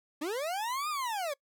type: linear two-way sweep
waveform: 40% pulse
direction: up then down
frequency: 277.2 to 1249 to 542 Hz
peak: -31 dBFS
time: 0.21-1.34 s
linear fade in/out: 10 ms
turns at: 0.89 s
effects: noise-tail reverb RT60 0.1 s tail -24 dB re dry